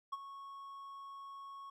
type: tone with ADSR envelope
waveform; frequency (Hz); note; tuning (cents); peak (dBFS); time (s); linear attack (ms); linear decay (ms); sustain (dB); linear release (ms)
triangle; 1103; C#6; -9; -33; 0.12-1.7; 12; 30; -12; 5
effects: none